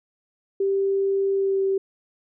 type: tone with pitch glide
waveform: sine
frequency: 391.8 to 387.5 Hz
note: G4 to G4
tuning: -1 to -20 cents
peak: -19 dBFS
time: 0.6-1.78 s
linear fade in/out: 5 ms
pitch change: -19 cents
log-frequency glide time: 1.34-1.62 s
effects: none